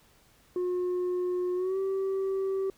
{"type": "tone with pitch glide", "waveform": "sine", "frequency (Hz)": [360, 385.8], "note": ["F#4", "G4"], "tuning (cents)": [-47, -28], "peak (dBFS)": -24, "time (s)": [0.56, 2.7], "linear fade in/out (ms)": 2, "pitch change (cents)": 119, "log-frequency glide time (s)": [1.55, 1.78], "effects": ["tanh soft clip ceiling -26 dBFS", "pink hiss -62 dBFS RMS until 2.77 s"]}